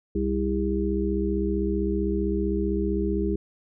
harmonic tone with a mistuned harmonic, 65.41 Hz, C2, in tune, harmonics 1 / 3 / 5 / 6, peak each -28 / -28 / -28 / -28 dBFS, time 0.15-3.36 s, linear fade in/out 5 ms, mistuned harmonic 6, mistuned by +44 cents, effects none

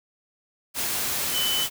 sine tone in noise, 3016 Hz, F#7, 32 cents sharp, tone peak -24 dBFS, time 1.32-1.68 s, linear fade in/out 50 ms, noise white, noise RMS -27 dBFS, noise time 0.74-1.7 s, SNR 0 dB, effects none

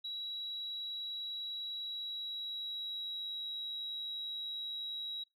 sine tone with pitch glide, 3890 to 3863 Hz, B7 to B7, -27 to -39 cents, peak -37 dBFS, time 0.04-5.24 s, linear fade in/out 10 ms, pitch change -12 cents, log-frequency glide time 1.8-3.49 s, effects noise-tail reverb RT60 0.2 s tail -22 dB re dry + tanh soft clip ceiling -33 dBFS

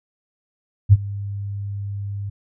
sine tone with ADSR envelope, 100.5 Hz, G2, 44 cents sharp, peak -4 dBFS, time 0.89-2.3 s, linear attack 37 ms, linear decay 35 ms, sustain -21 dB, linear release 11 ms, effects none

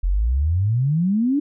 sine exponential sweep, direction up, 41.59 to 300 Hz, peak -16 dBFS, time 0.03-1.4 s, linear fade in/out 10 ms, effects none

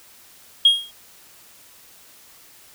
triangle tone with exponential decay, 3263 Hz, G#7, 31 cents flat, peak -4 dBFS, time 0.65-0.91 s, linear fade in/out 5 ms, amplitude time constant 55 ms, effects tanh soft clip ceiling -6 dBFS + white hiss -49 dBFS RMS until 2.74 s

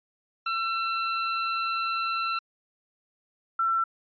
sawtooth / sine tone pair in turn, 1345 / 1345 Hz, E6 / E6, +34 / +34 cents, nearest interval unison, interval 0 cents, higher neither, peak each -22 dBFS, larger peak neither, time 0.46-2.39 / 3.59-3.84 s, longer first, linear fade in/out 5 ms, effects resampled to 11025 Hz

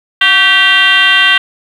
sine tone with frequency modulation, 2360 Hz, D7, 8 cents sharp, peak -4 dBFS, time 0.21-1.38 s, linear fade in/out 5 ms, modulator 408 Hz, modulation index 2.6, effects tanh soft clip ceiling 0 dBFS + 7-bit

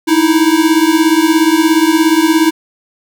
square beating tone pair, 311.1 / 328.1 Hz, D#4 / E4, 0 / -8 cents, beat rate 17 Hz, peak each -12 / -11 dBFS, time 0.07-2.51 s, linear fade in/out 20 ms, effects none

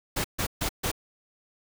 pink noise bursts, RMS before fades -28 dBFS, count 4, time 0.16-0.916 s, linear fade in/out 10 ms, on 84 ms, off 140 ms, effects none

